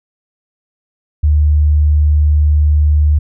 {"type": "tone", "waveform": "sine", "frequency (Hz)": 75, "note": "D2", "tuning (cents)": 37, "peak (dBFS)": -7, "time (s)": [1.23, 3.19], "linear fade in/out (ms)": 10, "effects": []}